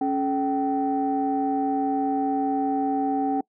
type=tone cluster; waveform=sine; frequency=276.8 / 431.8 / 772 Hz; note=C#4 / A4 / G5; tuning=-2 / -33 / -27 cents; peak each=-23 / -31 / -24 dBFS; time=0.01-3.41 s; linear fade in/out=5 ms; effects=noise-tail reverb RT60 0.1 s tail -24 dB re dry + tanh soft clip ceiling -14 dBFS